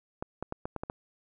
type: clicks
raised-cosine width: 1 ms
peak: -20 dBFS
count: 7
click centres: 0.225 / 0.426 / 0.524 / 0.655 / 0.763 / 0.835 / 0.899 s
effects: none